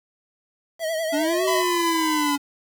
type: tone with vibrato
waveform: square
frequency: 645 Hz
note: E5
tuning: 38 cents flat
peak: -24 dBFS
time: 0.79-1.64 s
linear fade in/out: 50 ms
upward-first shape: triangle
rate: 10 Hz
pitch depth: 71 cents each way
type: linear two-way sweep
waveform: square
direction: up then down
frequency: 281.6 to 380.1 to 281.6 Hz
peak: -23 dBFS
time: 1.12-2.38 s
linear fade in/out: 20 ms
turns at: 1.46 s
type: tone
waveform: sawtooth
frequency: 1005 Hz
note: B5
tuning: 30 cents sharp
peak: -19 dBFS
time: 1.47-2.36 s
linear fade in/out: 10 ms
effects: 8-bit